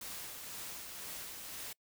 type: noise with tremolo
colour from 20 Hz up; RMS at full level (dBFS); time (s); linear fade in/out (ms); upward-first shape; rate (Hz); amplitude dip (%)
white; -44; 0.01-1.73; 5; sine; 2; 30
effects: noise-tail reverb RT60 0.1 s tail -25 dB re dry